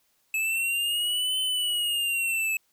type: linear two-way sweep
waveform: square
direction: up then down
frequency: 2598 to 3052 to 2598 Hz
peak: -25 dBFS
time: 0.34-2.57 s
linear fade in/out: 2 ms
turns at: 1.39 s
effects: white hiss -69 dBFS RMS until 2.72 s